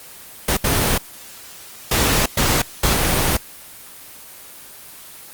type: noise bursts at uneven times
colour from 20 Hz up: pink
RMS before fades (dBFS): -17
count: 5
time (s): 0.48-0.57 / 0.64-0.98 / 1.91-2.26 / 2.37-2.62 / 2.83-3.37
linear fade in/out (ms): 5
effects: white hiss -39 dBFS RMS until 5.33 s + Opus 24 kbps